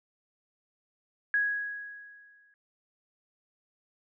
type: tone with exponential decay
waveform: sine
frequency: 1661.2 Hz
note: G#6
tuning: in tune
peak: -22 dBFS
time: 1.34-2.54 s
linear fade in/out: 1 ms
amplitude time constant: 260 ms
effects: none